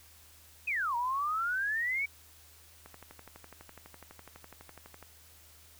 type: exponential two-way sweep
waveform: sine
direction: down then up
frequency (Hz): 2625 to 932 to 2288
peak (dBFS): -29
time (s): 0.67-2.06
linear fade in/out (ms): 10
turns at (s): 0.96
type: click train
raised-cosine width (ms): 0.5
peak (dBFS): -33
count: 27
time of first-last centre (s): 2.86-5.027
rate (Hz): 12
effects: added 79 Hz sine -61 dBFS peak until 5.79 s + white hiss -58 dBFS RMS until 5.79 s